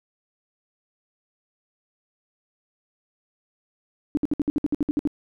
sine tone bursts, 293.7 Hz, D4, in tune, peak -18 dBFS, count 12, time 4.15-5.074 s, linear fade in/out 0 ms, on 22 ms, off 60 ms, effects none

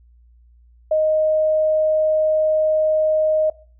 sine tone, 622.3 Hz, D#5, in tune, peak -14 dBFS, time 0.91-3.5 s, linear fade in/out 5 ms, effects noise-tail reverb RT60 0.4 s tail -20 dB re dry + added 59 Hz sine -48 dBFS peak until 3.79 s

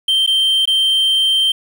triangle tone with dropouts, 3136 Hz, G7, in tune, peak -10 dBFS, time 0.08-1.52 s, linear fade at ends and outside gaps 5 ms, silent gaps 0.264-0.274 / 0.655-0.674 s, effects 7-bit

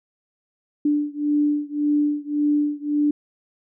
sine beating tone pair, 293.7 / 295.5 Hz, D4 / D4, 0 / +11 cents, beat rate 1.8 Hz, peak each -21 / -22 dBFS, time 0.85-3.11 s, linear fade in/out 5 ms, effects none

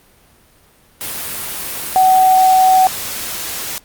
sine tone in noise, 752 Hz, F#5, 28 cents sharp, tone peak -7 dBFS, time 1.96-2.87 s, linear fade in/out 0 ms, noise white, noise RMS -24 dBFS, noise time 1.01-3.78 s, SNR +14 dB, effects pink hiss -50 dBFS RMS until 3.84 s + Opus 32 kbps

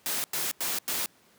white noise bursts, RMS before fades -30 dBFS, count 4, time 0.06-1.059 s, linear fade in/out 0 ms, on 180 ms, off 93 ms, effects pink hiss -61 dBFS RMS until 1.38 s + high-pass 150 Hz 12 dB/octave

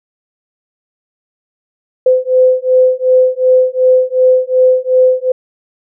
sine beating tone pair, 510 / 512.7 Hz, C5 / C5, -44 / -35 cents, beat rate 2.7 Hz, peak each -10 dBFS, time 2.06-5.32 s, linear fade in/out 5 ms, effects none

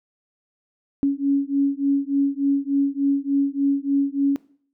sine beating tone pair, 277.2 / 280.6 Hz, C#4 / C#4, 0 / +21 cents, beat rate 3.4 Hz, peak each -21 dBFS, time 1.03-4.36 s, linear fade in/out 0 ms, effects noise-tail reverb RT60 0.5 s tail -19 dB re dry

